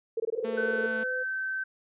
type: tone bursts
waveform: sine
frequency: 452.7 Hz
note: A4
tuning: 49 cents sharp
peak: -26 dBFS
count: 14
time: 0.17-0.863 s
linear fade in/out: 5 ms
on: 30 ms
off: 21 ms
type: tone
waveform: sine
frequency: 508 Hz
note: B4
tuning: 49 cents sharp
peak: -33 dBFS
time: 0.35-1.24 s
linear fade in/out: 20 ms
type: tone with vibrato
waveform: sawtooth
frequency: 223.5 Hz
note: A3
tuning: 27 cents sharp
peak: -31 dBFS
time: 0.44-1.04 s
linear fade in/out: 10 ms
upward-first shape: sine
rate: 5.2 Hz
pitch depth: 9 cents each way
type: tone with pitch glide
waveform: sine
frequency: 1523 to 1542.5 Hz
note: F#6 to G6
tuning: +50 to -28 cents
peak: -29 dBFS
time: 0.57-1.64 s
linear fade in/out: 10 ms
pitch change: +22 cents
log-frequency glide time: 0.97-1.14 s
effects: resampled to 8000 Hz